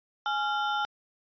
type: ring-modulated tone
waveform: square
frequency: 1108.7 Hz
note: C#6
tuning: in tune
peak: -24 dBFS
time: 0.26-0.85 s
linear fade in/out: 0 ms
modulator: 275 Hz
effects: resampled to 11025 Hz